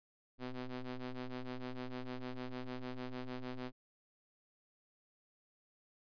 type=ring-modulated tone; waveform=sawtooth; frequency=125.7 Hz; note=B2; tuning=31 cents sharp; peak=-34 dBFS; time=0.38-3.72 s; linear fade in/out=50 ms; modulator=129 Hz; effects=resampled to 11025 Hz